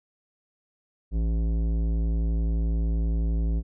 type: tone with tanh clipping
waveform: sine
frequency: 55.5 Hz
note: A1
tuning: 16 cents sharp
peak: -24 dBFS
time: 1.11-3.63 s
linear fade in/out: 50 ms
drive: 14 dB
effects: none